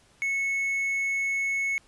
triangle tone, 2200 Hz, C#7, 14 cents flat, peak -23 dBFS, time 0.22-1.78 s, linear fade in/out 0 ms, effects pink hiss -60 dBFS RMS until 1.87 s + resampled to 24000 Hz

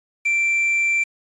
triangle tone with quantisation, 2349 Hz, D7, in tune, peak -15 dBFS, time 0.25-1.04 s, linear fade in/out 10 ms, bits 7, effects resampled to 22050 Hz

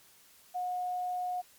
sine tone with quantisation, 724 Hz, F#5, 38 cents flat, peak -31 dBFS, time 0.54-1.42 s, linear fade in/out 20 ms, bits 10, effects white hiss -60 dBFS RMS until 1.58 s + MP3 96 kbps

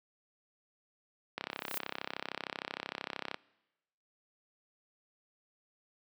click train, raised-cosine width 0.3 ms, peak -19 dBFS, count 66, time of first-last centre 1.38-3.344 s, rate 33.1 Hz
violet noise with exponential growth, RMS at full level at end -35 dBFS, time 1.51-1.78 s, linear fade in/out 1 ms, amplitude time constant 58 ms
effects noise-tail reverb RT60 1.0 s tail -23 dB re dry + high-pass 200 Hz 12 dB/octave

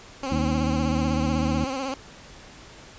15% pulse tone with vibrato, 266.9 Hz, C4, 35 cents sharp, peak -21 dBFS, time 0.23-1.94 s, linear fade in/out 2 ms, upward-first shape sine, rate 16 Hz, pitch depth 68 cents each way
harmonic tone, 77.6 Hz, D#2, 4 cents flat, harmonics 1 / 2 / 3 / 4, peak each -28 / -28 / -26 / -30 dBFS, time 0.31-1.65 s, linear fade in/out 5 ms
effects pink hiss -46 dBFS RMS until 2.98 s + resampled to 16000 Hz

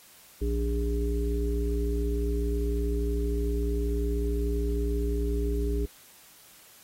harmonic tone, 58.27 Hz, A#1, in tune, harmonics 1 / 3 / 5 / 7, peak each -26 / -39 / -35 / -32 dBFS, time 0.41-5.86 s, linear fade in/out 10 ms, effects white hiss -54 dBFS RMS until 6.83 s + AAC 48 kbps

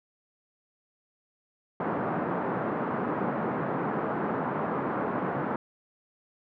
pink band-pass noise, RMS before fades -30 dBFS, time 1.8-5.56 s, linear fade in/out 2 ms, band 160 to 1400 Hz, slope 24 dB/octave, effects none

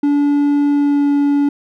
triangle tone with pitch glide, 288 to 285.7 Hz, D4 to D4, -34 to -48 cents, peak -9 dBFS, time 0.03-1.49 s, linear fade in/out 5 ms, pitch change -14 cents, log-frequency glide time 0.69-1.11 s, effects none

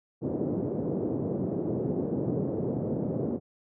white band-pass noise, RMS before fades -30 dBFS, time 0.21-3.4 s, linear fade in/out 50 ms, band 110 to 440 Hz, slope 24 dB/octave, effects none

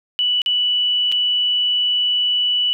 sine tone with dropouts, 2960 Hz, F#7, in tune, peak -15 dBFS, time 0.19-2.73 s, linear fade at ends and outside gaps 0 ms, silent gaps 0.418-0.461 / 1.117-1.123 s, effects none

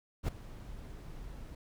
brown noise with ADSR envelope, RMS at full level -28 dBFS, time 0.23-1.55 s, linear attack 54 ms, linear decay 5 ms, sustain -18 dB, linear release 4 ms, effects none

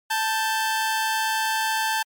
sawtooth tone pair together, 881.2 / 1568 Hz, A5 / G6, +2 / 0 cents, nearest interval minor seventh, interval 998 cents, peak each -19 / -24 dBFS, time 0.1-2.03 s, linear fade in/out 10 ms, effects MP3 96 kbps

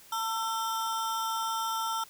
square ring-modulated tone, 1121 Hz, C#6, 19 cents sharp, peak -27 dBFS, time 0.12-2.04 s, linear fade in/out 5 ms, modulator 220 Hz, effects white hiss -54 dBFS RMS until 2.09 s

